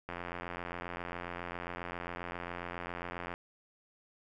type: click train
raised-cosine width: 0.5 ms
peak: -24 dBFS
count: 285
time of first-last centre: 0.09-3.339 s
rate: 87.4 Hz
effects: none